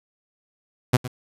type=tone with echo; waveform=sawtooth; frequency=125.3 Hz; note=B2; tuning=25 cents sharp; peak=-9 dBFS; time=0.93-0.97 s; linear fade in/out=10 ms; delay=110 ms; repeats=1; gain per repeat=-15 dB; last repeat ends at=1.08 s; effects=resampled to 32000 Hz + 7-bit